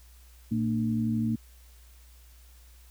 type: tone cluster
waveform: sine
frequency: 116 / 226.1 / 297.7 Hz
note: A#2 / A3 / D4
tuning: -8 / +47 / +24 cents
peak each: -31 / -26 / -35 dBFS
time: 0.51-1.36 s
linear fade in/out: 10 ms
effects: added 60 Hz sine -51 dBFS peak until 2.9 s + white hiss -60 dBFS RMS until 2.9 s